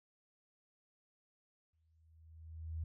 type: tone with exponential growth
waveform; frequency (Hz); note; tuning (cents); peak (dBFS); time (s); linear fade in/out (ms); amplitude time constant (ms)
sine; 80.5; E2; -41; -36; 1.73-2.84; 5; 240
effects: none